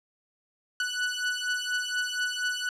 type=beating tone pair; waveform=sawtooth; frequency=1480 / 1484.2 Hz; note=F#6 / F#6; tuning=0 / +5 cents; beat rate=4.2 Hz; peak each=-27 dBFS; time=0.8-2.69 s; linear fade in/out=2 ms; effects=low-pass 8000 Hz 12 dB/octave